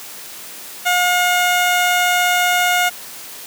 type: tone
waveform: 15% pulse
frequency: 717 Hz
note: F5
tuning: 45 cents sharp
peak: -7 dBFS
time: 0.85-2.9 s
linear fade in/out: 20 ms
effects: white hiss -34 dBFS RMS until 3.46 s + high-pass 150 Hz 12 dB/octave